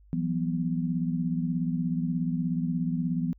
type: chord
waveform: sine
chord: E suspended second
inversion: none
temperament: equal with one note detuned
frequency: 168.28 / 185 / 246.9 Hz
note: E3 / F#3 / B3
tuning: +36 / 0 / 0 cents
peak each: -28 / -33 / -30 dBFS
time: 0.13-3.33 s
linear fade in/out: 0 ms
effects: added 50 Hz sine -53 dBFS peak until 3.38 s

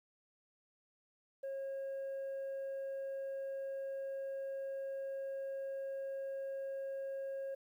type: tone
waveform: sine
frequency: 543 Hz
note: C#5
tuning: 36 cents flat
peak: -36 dBFS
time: 1.43-7.55 s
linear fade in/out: 10 ms
effects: tanh soft clip ceiling -38 dBFS + 12-bit

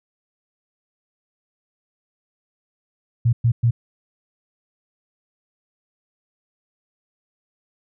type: tone bursts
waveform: sine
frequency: 117.7 Hz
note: A#2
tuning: 17 cents sharp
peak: -13 dBFS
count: 3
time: 3.25-3.71 s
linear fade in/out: 10 ms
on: 80 ms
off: 110 ms
effects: none

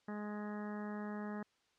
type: harmonic tone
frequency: 208.8 Hz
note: G#3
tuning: 10 cents sharp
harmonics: 1 / 2 / 3 / 4 / 5 / 6 / 7 / 8 / 9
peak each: -41 / -49 / -52 / -52 / -56 / -54 / -60 / -55 / -58 dBFS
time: 0.08-1.43 s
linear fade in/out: 5 ms
effects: white hiss -75 dBFS RMS until 1.78 s + low-pass 5000 Hz 12 dB/octave

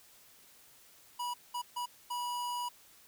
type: tone bursts at uneven times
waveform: square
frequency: 973 Hz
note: B5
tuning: 26 cents flat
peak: -35 dBFS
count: 4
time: 1.19-1.34 / 1.54-1.62 / 1.76-1.86 / 2.1-2.69 s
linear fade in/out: 10 ms
effects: white hiss -60 dBFS RMS until 3.07 s

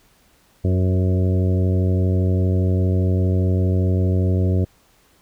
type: harmonic tone with a mistuned harmonic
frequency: 92.5 Hz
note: F#2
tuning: in tune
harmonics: 1 / 2 / 3 / 4 / 5 / 6 / 7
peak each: -16 / -24 / -28 / -28 / -32 / -34 / -36 dBFS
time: 0.64-4.65 s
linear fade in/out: 10 ms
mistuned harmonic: 5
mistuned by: +18 cents
effects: pink hiss -57 dBFS RMS until 5.21 s

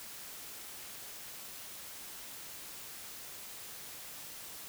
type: silence
effects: white hiss -47 dBFS RMS until 4.68 s

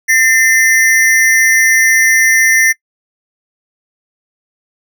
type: ring-modulated tone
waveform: square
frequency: 1939 Hz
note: B6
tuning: 32 cents flat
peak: -5 dBFS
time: 0.08-2.73 s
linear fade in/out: 20 ms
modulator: 132 Hz
effects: noise-tail reverb RT60 0.1 s tail -24 dB re dry

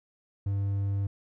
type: tone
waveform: triangle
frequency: 99.3 Hz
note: G2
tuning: 23 cents sharp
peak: -24 dBFS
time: 0.46-1.07 s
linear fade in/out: 5 ms
effects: none

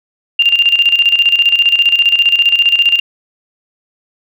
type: tone with tremolo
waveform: sine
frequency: 2794 Hz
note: F7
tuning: in tune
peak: -5 dBFS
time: 0.39-3 s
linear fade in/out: 5 ms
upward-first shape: square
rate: 15 Hz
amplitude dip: 65%
effects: none

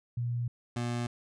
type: tone pair in turn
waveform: sine / 25% pulse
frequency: 120 / 120 Hz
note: B2 / B2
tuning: -49 / -49 cents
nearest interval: unison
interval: 0 cents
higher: neither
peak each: -29 / -27 dBFS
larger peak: second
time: 0.17-0.48 / 0.76-1.07 s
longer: neither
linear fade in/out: 5 ms
effects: resampled to 22050 Hz

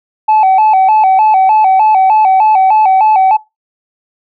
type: tone with vibrato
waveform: sine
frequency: 811 Hz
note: G#5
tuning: 41 cents flat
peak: -3 dBFS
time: 0.28-3.37 s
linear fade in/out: 10 ms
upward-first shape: square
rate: 3.3 Hz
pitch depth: 110 cents each way
effects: noise-tail reverb RT60 0.2 s tail -20 dB re dry + tanh soft clip ceiling -3 dBFS

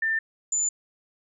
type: tone pair in turn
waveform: sine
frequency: 1790 / 7049 Hz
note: A6 / A8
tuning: +29 / +2 cents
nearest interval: 2 octaves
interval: 2373 cents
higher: second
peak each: -22 / -22 dBFS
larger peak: neither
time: 0.02-0.19 / 0.52-0.69 s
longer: neither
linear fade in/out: 5 ms
effects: none

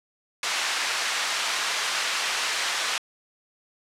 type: band-pass noise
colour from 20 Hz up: pink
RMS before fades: -27 dBFS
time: 0.43-2.98 s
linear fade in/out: 2 ms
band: 1200 to 6800 Hz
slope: 12 dB/octave
effects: low-pass 11000 Hz 12 dB/octave

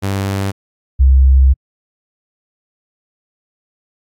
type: tone pair in turn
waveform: sawtooth / sine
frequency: 98 / 66.23 Hz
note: G2 / C2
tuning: 0 / +22 cents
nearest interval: perfect fifth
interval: 678 cents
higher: first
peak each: -12 / -5 dBFS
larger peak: second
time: 0.02-0.52 / 0.99-1.54 s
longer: second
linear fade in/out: 20 ms
effects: AAC 64 kbps

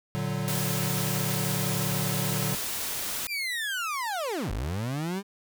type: chord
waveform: square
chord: Bb augmented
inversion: none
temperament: equal with one note detuned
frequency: 116.54 / 146.83 / 186.39 Hz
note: Bb2 / D3 / F#3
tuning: 0 / 0 / +13 cents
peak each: -34 / -32 / -33 dBFS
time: 0.15-2.55 s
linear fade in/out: 0 ms
type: noise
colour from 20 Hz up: white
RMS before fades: -32 dBFS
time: 0.48-3.27 s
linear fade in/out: 0 ms
type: linear two-way sweep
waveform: 30% pulse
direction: down then up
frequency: 2439 to 43.65 to 204.5 Hz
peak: -26 dBFS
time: 3.27-5.23 s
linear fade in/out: 50 ms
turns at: 4.52 s
effects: none

